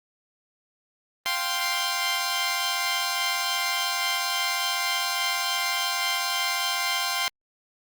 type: chord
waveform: 10% pulse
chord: F suspended second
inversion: none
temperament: equal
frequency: 698.5 / 784 / 1046.5 Hz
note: F5 / G5 / C6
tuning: 0 / 0 / 0 cents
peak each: -23 / -22 / -18 dBFS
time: 1.26-7.28 s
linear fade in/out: 0 ms
effects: Opus 32 kbps